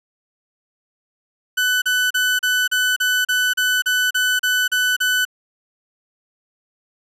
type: tone bursts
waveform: 30% pulse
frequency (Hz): 1500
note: F#6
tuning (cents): +23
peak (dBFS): -13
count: 13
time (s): 1.57-5.252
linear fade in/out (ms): 10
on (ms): 250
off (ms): 36
effects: resampled to 32000 Hz